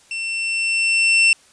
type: tone with level ramp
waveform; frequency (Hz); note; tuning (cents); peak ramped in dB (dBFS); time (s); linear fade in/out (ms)
40% pulse; 2700; E7; +41; -23 to -9; 0.11-1.33; 2
effects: white hiss -52 dBFS RMS until 1.52 s + resampled to 22050 Hz